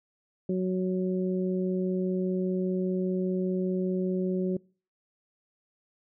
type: harmonic tone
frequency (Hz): 185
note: F#3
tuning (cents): 0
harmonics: 1 / 2 / 3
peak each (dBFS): -27 / -29 / -38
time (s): 0.49-4.57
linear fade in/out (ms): 5
effects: noise-tail reverb RT60 0.4 s tail -25 dB re dry